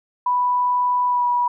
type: tone with pitch glide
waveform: sine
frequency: 987.8 to 973.6 Hz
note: B5 to B5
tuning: 0 to -25 cents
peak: -16 dBFS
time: 0.26-1.48 s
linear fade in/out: 5 ms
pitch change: -25 cents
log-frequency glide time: 1.07-1.25 s
effects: none